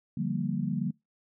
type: chord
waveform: sine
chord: G minor seventh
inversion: second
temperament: equal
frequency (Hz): 146.83 / 174.61 / 196 / 233.1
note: D3 / F3 / G3 / Bb3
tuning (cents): 0 / 0 / 0 / 0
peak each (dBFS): -33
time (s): 0.17-0.91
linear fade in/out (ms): 5
effects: noise-tail reverb RT60 0.2 s tail -23 dB re dry